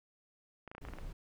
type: clicks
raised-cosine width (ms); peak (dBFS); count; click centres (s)
0.5; -32; 8; 0.677 / 0.715 / 0.75 / 0.781 / 0.851 / 0.886 / 0.936 / 0.986
type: noise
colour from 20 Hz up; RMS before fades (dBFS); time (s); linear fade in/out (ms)
brown; -45; 0.81-1.13; 10
effects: none